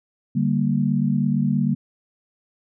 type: chord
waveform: sine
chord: G minor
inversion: second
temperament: equal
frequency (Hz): 146.83 / 196 / 233.1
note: D3 / G3 / Bb3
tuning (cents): 0 / 0 / 0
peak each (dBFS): -22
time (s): 0.35-1.75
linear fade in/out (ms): 10
effects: none